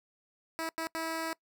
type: tone bursts at uneven times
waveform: 10% pulse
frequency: 325 Hz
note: E4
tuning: 24 cents flat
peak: -25 dBFS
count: 3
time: 0.59-0.69 / 0.78-0.87 / 0.95-1.33 s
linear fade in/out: 0 ms
effects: noise-tail reverb RT60 0.1 s tail -23 dB re dry